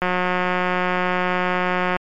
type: click train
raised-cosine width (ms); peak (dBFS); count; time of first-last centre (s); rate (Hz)
0.5; -6; 353; 0.02-1.965; 181
effects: MP3 64 kbps